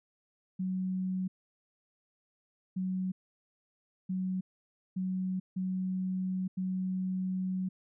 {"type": "tone bursts at uneven times", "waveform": "sine", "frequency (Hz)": 186.2, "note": "F#3", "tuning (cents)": 11, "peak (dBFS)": -30, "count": 6, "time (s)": [[0.59, 1.28], [2.76, 3.12], [4.09, 4.41], [4.96, 5.4], [5.56, 6.48], [6.57, 7.69]], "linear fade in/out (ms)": 10, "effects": []}